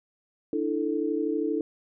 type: chord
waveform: sine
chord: D suspended second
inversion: none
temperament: equal with one note detuned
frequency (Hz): 297.1 / 329.6 / 440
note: D4 / E4 / A4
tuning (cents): +20 / 0 / 0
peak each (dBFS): -29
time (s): 0.53-1.61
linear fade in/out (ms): 2
effects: none